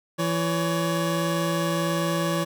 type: tone pair together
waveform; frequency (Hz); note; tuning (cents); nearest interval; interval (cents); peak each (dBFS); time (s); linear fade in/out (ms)
25% pulse; 167.4 / 563.6; E3 / C#5; +27 / +29; octave + major sixth; 2102; -21 / -23; 0.18-2.45; 20
effects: none